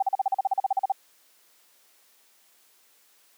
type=tone bursts; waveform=sine; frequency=777 Hz; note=G5; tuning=16 cents flat; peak=-19 dBFS; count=15; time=0-0.921 s; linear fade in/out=5 ms; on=25 ms; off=39 ms; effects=white hiss -61 dBFS RMS until 3.37 s + high-pass 300 Hz 12 dB/octave